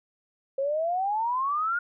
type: exponential sweep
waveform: sine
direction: up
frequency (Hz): 532 to 1448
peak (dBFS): -24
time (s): 0.58-1.79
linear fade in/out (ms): 5
effects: none